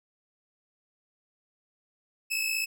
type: tone pair together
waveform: sawtooth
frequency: 2574 / 2630 Hz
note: E7 / E7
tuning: -42 / -5 cents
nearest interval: unison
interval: 37 cents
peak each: -27 dBFS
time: 2.3-2.66 s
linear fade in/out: 20 ms
effects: none